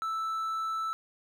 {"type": "tone", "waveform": "triangle", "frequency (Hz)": 1318.5, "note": "E6", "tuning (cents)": 0, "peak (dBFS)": -28, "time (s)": [0.02, 0.93], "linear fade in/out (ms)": 0, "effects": []}